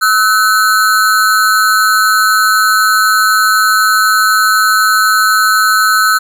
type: ring-modulated tone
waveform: square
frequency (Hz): 1400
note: F6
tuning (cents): +4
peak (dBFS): -5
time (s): 0.01-6.19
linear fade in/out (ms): 20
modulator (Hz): 104
effects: none